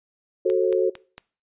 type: chord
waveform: sine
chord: F# diminished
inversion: none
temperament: equal with one note detuned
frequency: 370 / 440 / 536.4 Hz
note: F#4 / A4 / C5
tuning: 0 / 0 / +43 cents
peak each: -20 / -22 / -24 dBFS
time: 0.45-0.9 s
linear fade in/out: 10 ms
type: click train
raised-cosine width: 0.2 ms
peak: -20 dBFS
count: 4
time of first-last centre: 0.5-1.18 s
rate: 4.41 Hz
effects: noise-tail reverb RT60 0.4 s tail -21 dB re dry + resampled to 8000 Hz